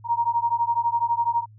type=beating tone pair; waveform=sine; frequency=932.3 / 944.3 Hz; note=A#5 / A#5; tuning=0 / +22 cents; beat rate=12 Hz; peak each=-23 dBFS; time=0.04-1.46 s; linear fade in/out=50 ms; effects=added 107 Hz sine -46 dBFS peak until 1.58 s